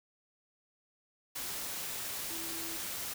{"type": "tone in noise", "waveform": "sine", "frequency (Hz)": 329.6, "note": "E4", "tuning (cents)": 0, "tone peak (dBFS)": -46, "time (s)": [2.3, 2.77], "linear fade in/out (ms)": 10, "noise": "white", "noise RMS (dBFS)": -39, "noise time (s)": [1.35, 3.14], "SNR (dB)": -10, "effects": []}